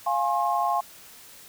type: chord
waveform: sine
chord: F minor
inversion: none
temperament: equal with one note detuned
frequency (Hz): 698.5 / 830.6 / 1071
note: F5 / Ab5 / C6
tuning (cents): 0 / 0 / +40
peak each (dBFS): -26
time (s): 0.06-0.81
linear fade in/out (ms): 10
effects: white hiss -48 dBFS RMS until 1.48 s